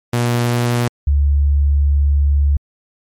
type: tone pair in turn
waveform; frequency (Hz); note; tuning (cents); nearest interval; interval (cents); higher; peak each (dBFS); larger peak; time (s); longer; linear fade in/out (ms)
sawtooth / sine; 120.1 / 71.41; B2 / D2; -48 / -48; major sixth; 900; first; -10; neither; 0.13-0.88 / 1.07-2.57; second; 5
effects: MP3 64 kbps